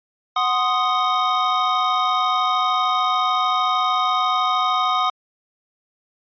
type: chord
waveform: square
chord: C diminished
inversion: second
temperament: equal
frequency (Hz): 740 / 1046.5 / 1244.5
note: Gb5 / C6 / Eb6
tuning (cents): 0 / 0 / 0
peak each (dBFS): -24 / -25 / -20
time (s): 0.36-5.1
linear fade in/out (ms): 5
effects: resampled to 11025 Hz